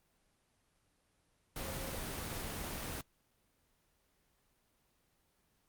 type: tone in noise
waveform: sine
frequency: 536 Hz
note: C5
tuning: 42 cents sharp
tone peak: -48 dBFS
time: 1.59-1.99 s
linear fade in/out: 2 ms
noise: pink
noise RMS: -41 dBFS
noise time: 1.56-3.01 s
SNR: -10 dB
effects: pink hiss -75 dBFS RMS until 5.68 s + Opus 24 kbps